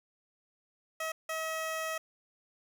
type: tone bursts at uneven times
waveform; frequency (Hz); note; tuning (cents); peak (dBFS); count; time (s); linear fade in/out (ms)
15% pulse; 640; D#5; +49; -27; 2; 1-1.12 / 1.29-1.98; 5
effects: none